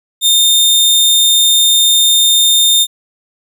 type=tone; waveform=sawtooth; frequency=3634 Hz; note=A#7; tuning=45 cents flat; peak=-4 dBFS; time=0.21-2.87 s; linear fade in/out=50 ms; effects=none